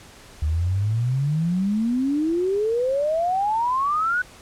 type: exponential sweep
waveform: sine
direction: up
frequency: 73.7 to 1507 Hz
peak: -19 dBFS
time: 0.42-4.22 s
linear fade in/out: 5 ms
effects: pink hiss -46 dBFS RMS until 4.41 s + low-pass 10000 Hz 12 dB/octave